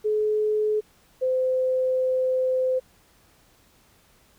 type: tone pair in turn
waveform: sine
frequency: 426.7 / 514.6 Hz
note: G#4 / C5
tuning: +47 / -29 cents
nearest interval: minor third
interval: 324 cents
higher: second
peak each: -20 dBFS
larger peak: neither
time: 0.04-0.81 / 1.21-2.8 s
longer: second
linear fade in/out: 20 ms
effects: pink hiss -59 dBFS RMS until 4.38 s